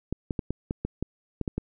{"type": "clicks", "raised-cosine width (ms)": 3, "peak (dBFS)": -15, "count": 10, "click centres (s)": [0.126, 0.308, 0.392, 0.506, 0.709, 0.85, 1.026, 1.413, 1.478, 1.58], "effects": []}